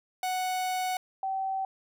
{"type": "tone pair in turn", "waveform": ["45% pulse", "sine"], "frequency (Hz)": [740, 769.4], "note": ["F#5", "G5"], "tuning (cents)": [0, -33], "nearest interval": "minor second", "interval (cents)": 67, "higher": "second", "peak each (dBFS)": -28, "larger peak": "neither", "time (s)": [[0.23, 0.97], [1.23, 1.65]], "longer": "first", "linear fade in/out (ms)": 2, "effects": []}